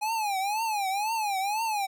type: tone with vibrato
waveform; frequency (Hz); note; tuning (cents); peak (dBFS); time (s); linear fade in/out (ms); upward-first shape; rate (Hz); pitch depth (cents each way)
square; 830.6; G#5; 0; -27; 0.01-1.87; 20; triangle; 2; 180
effects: none